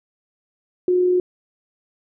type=tone with amplitude modulation; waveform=sine; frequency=361.7 Hz; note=F#4; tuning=39 cents flat; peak=-13 dBFS; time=0.88-1.2 s; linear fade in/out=2 ms; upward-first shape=sine; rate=40.8 Hz; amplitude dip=25%; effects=none